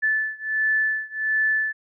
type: beating tone pair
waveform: sine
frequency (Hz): 1745 / 1746.4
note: A6 / A6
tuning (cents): -15 / -13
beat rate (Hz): 1.4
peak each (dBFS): -23 / -24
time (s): 0.02-1.73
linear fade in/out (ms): 20
effects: none